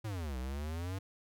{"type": "exponential two-way sweep", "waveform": "square", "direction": "down then up", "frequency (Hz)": [114.4, 61.74, 98.3], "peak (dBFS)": -37, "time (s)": [0.04, 0.99], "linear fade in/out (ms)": 10, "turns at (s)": 0.38, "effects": []}